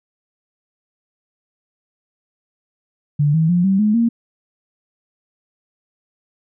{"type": "tone with pitch steps", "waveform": "sine", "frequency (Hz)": [146.4, 160.58, 176.12, 193.18, 211.9, 232.4], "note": ["D3", "E3", "F3", "G3", "G#3", "A#3"], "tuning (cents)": [-5, -45, 15, -25, 35, -5], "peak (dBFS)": -12, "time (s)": [3.19, 4.09], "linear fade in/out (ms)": 10, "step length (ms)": 150, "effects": []}